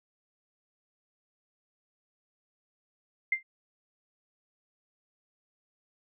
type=tone with exponential decay; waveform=sine; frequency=2093 Hz; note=C7; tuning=in tune; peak=-20 dBFS; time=3.32-3.43 s; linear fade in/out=5 ms; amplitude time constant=22 ms; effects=none